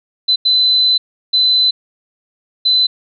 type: tone bursts at uneven times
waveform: sine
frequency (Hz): 4026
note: B7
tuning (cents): +33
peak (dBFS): -9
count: 4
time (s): 0.28-0.36 / 0.45-0.98 / 1.33-1.71 / 2.65-2.87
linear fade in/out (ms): 10
effects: none